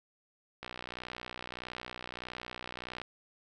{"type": "click train", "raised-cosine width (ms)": 0.3, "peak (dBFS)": -24, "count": 148, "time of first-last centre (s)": [0.63, 3.016], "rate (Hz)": 61.6, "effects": []}